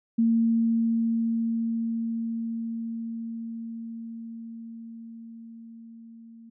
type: tone with level ramp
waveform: sine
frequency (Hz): 228.6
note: A#3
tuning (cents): -34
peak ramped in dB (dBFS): -18 to -45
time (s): 0.18-6.5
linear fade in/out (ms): 10
effects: none